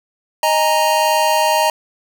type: chord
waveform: square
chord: D# suspended fourth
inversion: none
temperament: equal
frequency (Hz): 622.3 / 830.6 / 932.3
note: D#5 / G#5 / A#5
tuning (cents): 0 / 0 / 0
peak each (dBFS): -18 / -21 / -16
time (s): 0.43-1.7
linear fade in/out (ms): 2
effects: none